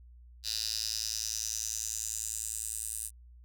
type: tone with high-pass filter sweep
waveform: 10% pulse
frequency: 110 Hz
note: A2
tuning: in tune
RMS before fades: -36 dBFS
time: 0.43-3.11 s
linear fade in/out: 50 ms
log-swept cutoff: 4500 to 9100 Hz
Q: 4.3
effects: added 60 Hz sine -51 dBFS peak until 3.44 s